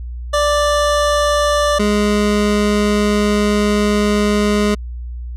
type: tone pair in turn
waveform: 25% pulse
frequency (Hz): 587.3 / 207.6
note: D5 / G#3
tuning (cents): 0 / 0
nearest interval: octave + tritone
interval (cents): 1800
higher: first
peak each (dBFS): -9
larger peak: neither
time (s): 0.33-1.79 / 1.79-4.75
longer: second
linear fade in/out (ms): 10
effects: added 60 Hz sine -24 dBFS peak until 5.36 s + low-pass 9000 Hz 12 dB/octave